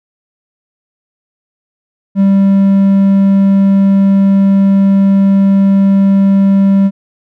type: tone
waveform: triangle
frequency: 196 Hz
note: G3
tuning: in tune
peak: -3 dBFS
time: 2.15-6.91 s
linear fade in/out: 50 ms
effects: none